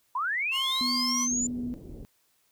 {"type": "linear sweep", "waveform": "sine", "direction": "up", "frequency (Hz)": [939, 7150], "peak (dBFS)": -26, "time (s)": [0.15, 1.47], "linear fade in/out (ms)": 5}
{"type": "tone with vibrato", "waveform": "sawtooth", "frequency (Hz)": 1061, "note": "C6", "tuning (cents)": 24, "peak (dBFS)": -28, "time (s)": [0.51, 1.28], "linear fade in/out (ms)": 50, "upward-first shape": "sine", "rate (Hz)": 3.3, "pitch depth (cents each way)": 14}
{"type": "tone with pitch glide", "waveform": "sine", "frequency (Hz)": [246.9, 244.8], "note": ["B3", "B3"], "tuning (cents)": [0, -15], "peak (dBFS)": -30, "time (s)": [0.81, 1.74], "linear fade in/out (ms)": 0, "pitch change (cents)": -15, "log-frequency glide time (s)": [0.92, 1.09]}
{"type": "low-pass noise", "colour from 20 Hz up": "pink", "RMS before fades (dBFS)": -43, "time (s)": [1.31, 2.05], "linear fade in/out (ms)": 0, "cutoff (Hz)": 460, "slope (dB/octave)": 24}
{"effects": ["white hiss -69 dBFS RMS until 2.51 s"]}